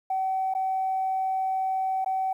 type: tone with dropouts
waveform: sine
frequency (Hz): 761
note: F#5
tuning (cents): +48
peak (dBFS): -23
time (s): 0.1-2.33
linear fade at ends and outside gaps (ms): 5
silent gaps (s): 0.539-0.549 / 2.046-2.06
effects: tanh soft clip ceiling -19 dBFS + 10-bit